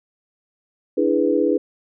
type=chord; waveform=sine; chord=E dominant seventh; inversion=third; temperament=equal; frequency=293.7 / 329.6 / 415.3 / 493.9 Hz; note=D4 / E4 / G#4 / B4; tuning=0 / 0 / 0 / 0 cents; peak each=-21 dBFS; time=0.97-1.58 s; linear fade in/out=10 ms; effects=none